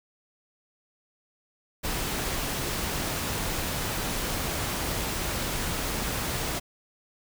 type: noise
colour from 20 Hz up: pink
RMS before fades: -30 dBFS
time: 1.83-6.6 s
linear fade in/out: 20 ms
effects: none